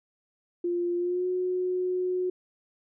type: tone with pitch glide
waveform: sine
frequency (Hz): 349.2 to 365.1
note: F4 to F#4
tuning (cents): 0 to -23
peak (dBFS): -25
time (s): 0.64-2.3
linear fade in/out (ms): 5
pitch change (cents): +77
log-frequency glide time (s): 0.97-1.27
effects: none